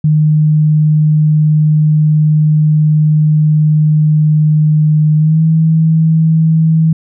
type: tone with pitch glide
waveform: sine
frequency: 153.1 to 160.34 Hz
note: D#3 to E3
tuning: -28 to -48 cents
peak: -6 dBFS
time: 0.04-6.93 s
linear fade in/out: 5 ms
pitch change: +80 cents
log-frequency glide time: 5.17-5.42 s
effects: none